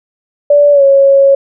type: tone with pitch glide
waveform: sine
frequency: 580 to 550.6 Hz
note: D5 to C#5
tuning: -22 to -12 cents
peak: -3 dBFS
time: 0.5-1.35 s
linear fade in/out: 5 ms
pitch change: -90 cents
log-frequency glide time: 0.72-0.83 s
effects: none